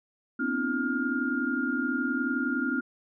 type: tone cluster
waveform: sine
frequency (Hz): 240.2 / 259.4 / 290.7 / 333.3 / 1412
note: B3 / C4 / D4 / E4 / F6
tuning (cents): -48 / -15 / -18 / +19 / +19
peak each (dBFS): -35 / -30 / -33 / -36 / -30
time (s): 0.39-2.81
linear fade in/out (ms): 10
effects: none